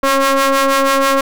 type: ring-modulated tone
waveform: sawtooth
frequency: 271.3 Hz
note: C#4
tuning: 37 cents flat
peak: -4 dBFS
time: 0.03-1.21 s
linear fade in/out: 5 ms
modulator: 817 Hz
effects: none